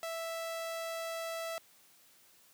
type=tone; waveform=sawtooth; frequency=659.3 Hz; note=E5; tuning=in tune; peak=-33 dBFS; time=0.03-1.58 s; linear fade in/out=0 ms; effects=white hiss -63 dBFS RMS until 2.53 s + high-pass 100 Hz 12 dB/octave